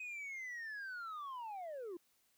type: linear sweep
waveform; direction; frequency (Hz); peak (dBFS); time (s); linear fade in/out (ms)
sine; down; 2528 to 327; -40; 0-1.97; 5
effects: tanh soft clip ceiling -42 dBFS + white hiss -75 dBFS RMS until 2.37 s